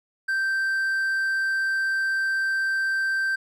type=tone; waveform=triangle; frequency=1564 Hz; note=G6; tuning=4 cents flat; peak=-20 dBFS; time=0.28-3.36 s; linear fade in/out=10 ms; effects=none